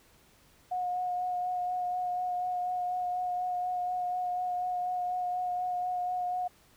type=tone with vibrato; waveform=sine; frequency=723 Hz; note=F#5; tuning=40 cents flat; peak=-29 dBFS; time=0.71-6.48 s; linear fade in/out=10 ms; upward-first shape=sine; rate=4.1 Hz; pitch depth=15 cents each way; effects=pink hiss -62 dBFS RMS until 6.76 s